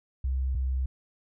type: tone pair in turn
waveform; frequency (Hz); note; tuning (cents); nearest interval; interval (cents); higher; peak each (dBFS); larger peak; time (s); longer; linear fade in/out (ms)
sine; 65.41 / 65; C2 / C2; 0 / -11; unison; 11; first; -25; neither; 0.24-0.55 / 0.55-0.86; neither; 5
effects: none